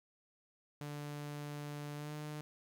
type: tone with pitch glide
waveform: sawtooth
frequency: 146.7 to 150.48 Hz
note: D3 to D3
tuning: -2 to +42 cents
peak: -38 dBFS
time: 0.81-2.41 s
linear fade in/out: 0 ms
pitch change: +44 cents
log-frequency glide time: 1.95-2.13 s
effects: 12-bit